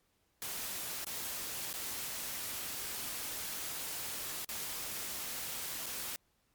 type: noise with dropouts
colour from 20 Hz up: white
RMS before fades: -40 dBFS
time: 0.42-6.16 s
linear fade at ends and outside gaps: 0 ms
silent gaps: 1.045-1.067 / 1.729-1.739 / 4.446-4.49 / 5.859-5.864 s
effects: pink hiss -75 dBFS RMS until 6.54 s + MP3 96 kbps